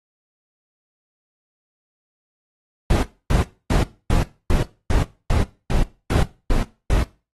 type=noise bursts; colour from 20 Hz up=brown; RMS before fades=-17 dBFS; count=11; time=2.9-7.03 s; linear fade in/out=2 ms; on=130 ms; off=270 ms; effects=noise-tail reverb RT60 0.3 s tail -17 dB re dry + AAC 32 kbps